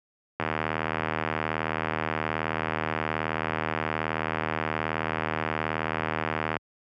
click train, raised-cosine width 0.5 ms, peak -11 dBFS, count 487, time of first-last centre 0.4-6.568 s, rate 78.8 Hz, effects high-pass 80 Hz 12 dB/octave

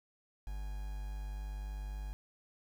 triangle tone with quantisation, 50.2 Hz, G1, 42 cents sharp, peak -36 dBFS, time 0.47-2.13 s, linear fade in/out 0 ms, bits 9, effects none

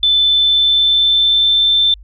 sine tone with pitch glide, 3520 to 3551 Hz, A7 to A7, 0 to +15 cents, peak -9 dBFS, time 0.03-1.94 s, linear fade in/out 2 ms, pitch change +15 cents, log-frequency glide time 0.21-1.67 s, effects added 50 Hz sine -35 dBFS peak until 2.03 s

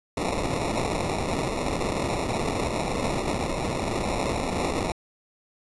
blue noise with sample-and-hold, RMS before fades -27 dBFS, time 0.17-4.92 s, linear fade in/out 2 ms, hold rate 1575 Hz, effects resampled to 24000 Hz

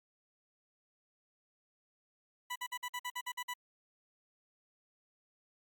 20% pulse tone bursts, 987.8 Hz, B5, in tune, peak -32 dBFS, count 10, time 2.5-3.539 s, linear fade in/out 10 ms, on 58 ms, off 51 ms, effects Opus 48 kbps

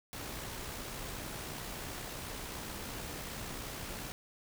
pink noise with amplitude modulation, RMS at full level -41 dBFS, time 0.13-4.12 s, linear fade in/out 0 ms, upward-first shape sine, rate 62.8 Hz, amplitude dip 30%, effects none

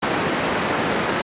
pink band-pass noise, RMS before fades -22 dBFS, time 0.02-1.22 s, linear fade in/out 10 ms, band 200 to 2300 Hz, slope 12 dB/octave, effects resampled to 8000 Hz

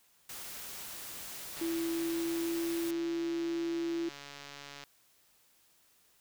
white noise, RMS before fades -44 dBFS, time 0.29-2.91 s, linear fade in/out 5 ms
click train, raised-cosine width 0.2 ms, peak -29 dBFS, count 465, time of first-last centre 1.57-4.838 s, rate 142 Hz
sine tone with pitch glide, 332.1 to 336 Hz, E4 to E4, +13 to +33 cents, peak -31 dBFS, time 1.61-4.09 s, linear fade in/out 5 ms, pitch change +20 cents, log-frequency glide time 1.81-2.72 s
effects white hiss -67 dBFS RMS until 6.2 s

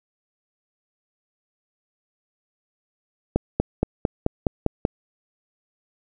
accelerating click train, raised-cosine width 2 ms, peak -5 dBFS, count 8, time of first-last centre 3.36-4.851 s, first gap 240 ms, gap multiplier 0.96, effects none

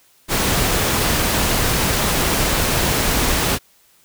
pink noise, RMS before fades -18 dBFS, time 0.28-3.59 s, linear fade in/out 50 ms, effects white hiss -55 dBFS RMS until 4.04 s

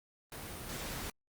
pink noise with level steps, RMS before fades -44 / -41 dBFS, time 0.32-1.1 s, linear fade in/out 2 ms, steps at 0.69 s, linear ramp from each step 2 ms, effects Opus 32 kbps

